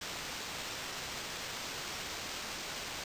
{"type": "noise with sample-and-hold", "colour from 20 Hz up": "white", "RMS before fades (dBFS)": -41, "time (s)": [0.01, 3.04], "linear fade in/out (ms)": 5, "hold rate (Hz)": 11025, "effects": ["resampled to 32000 Hz"]}